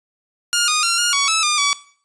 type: tone with pitch steps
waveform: 10% pulse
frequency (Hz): 1416 / 1231 / 1376 / 1422 / 1124 / 1306 / 1207 / 1140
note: F6 / D#6 / F6 / F6 / C#6 / E6 / D6 / C#6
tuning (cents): +23 / -19 / -26 / +31 / +24 / -17 / +47 / +48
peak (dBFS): -7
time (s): 0.53-1.73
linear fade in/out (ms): 0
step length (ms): 150
effects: noise-tail reverb RT60 0.5 s tail -17 dB re dry + resampled to 24000 Hz